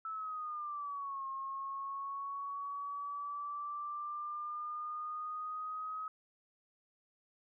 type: exponential two-way sweep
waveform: sine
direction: down then up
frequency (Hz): 1318.5 to 1075 to 1271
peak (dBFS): -38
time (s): 0.05-6.08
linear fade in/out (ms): 2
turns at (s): 1.27
effects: none